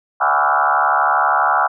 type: tone with frequency modulation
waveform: sine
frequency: 1072 Hz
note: C6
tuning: 42 cents sharp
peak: -12 dBFS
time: 0.2-1.68 s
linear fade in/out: 20 ms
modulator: 72.3 Hz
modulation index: 5.2
effects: none